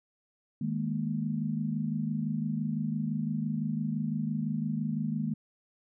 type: chord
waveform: sine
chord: D# suspended fourth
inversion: none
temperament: just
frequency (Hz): 155.56 / 207.4 / 233.3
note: D#3 / G#3 / A#3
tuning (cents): 0 / -2 / +2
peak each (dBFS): -33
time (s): 0.61-5.34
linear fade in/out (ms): 5
effects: none